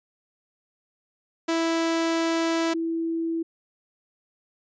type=tone pair in turn; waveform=sawtooth / sine; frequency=329.6 / 329.6 Hz; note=E4 / E4; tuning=0 / 0 cents; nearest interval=unison; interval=0 cents; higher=neither; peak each=-18 / -24 dBFS; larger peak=first; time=1.48-2.74 / 2.74-3.43 s; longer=first; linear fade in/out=10 ms; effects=resampled to 16000 Hz